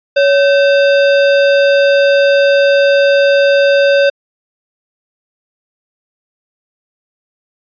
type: tone with sample-and-hold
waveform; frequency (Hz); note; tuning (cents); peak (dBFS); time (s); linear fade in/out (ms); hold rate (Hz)
sine; 560; C#5; +18; -6; 0.16-4.1; 10; 2100
effects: resampled to 11025 Hz